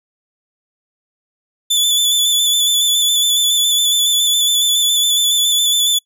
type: tone with vibrato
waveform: sawtooth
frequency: 3482 Hz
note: A7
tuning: 19 cents flat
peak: -9 dBFS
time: 1.7-5.99 s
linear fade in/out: 10 ms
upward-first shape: square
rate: 7.2 Hz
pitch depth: 26 cents each way
effects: noise-tail reverb RT60 0.1 s tail -24 dB re dry